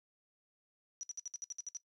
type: tone bursts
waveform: sine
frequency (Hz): 5860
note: F#8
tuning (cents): -18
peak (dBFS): -39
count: 10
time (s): 1.01-1.769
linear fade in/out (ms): 0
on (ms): 21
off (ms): 61
effects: noise-tail reverb RT60 0.1 s tail -17 dB re dry